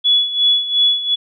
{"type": "tone with tremolo", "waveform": "sine", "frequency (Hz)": 3400, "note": "G#7", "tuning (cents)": 40, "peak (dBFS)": -9, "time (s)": [0.04, 1.16], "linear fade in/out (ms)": 20, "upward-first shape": "sine", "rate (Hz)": 2.8, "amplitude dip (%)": 75, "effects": []}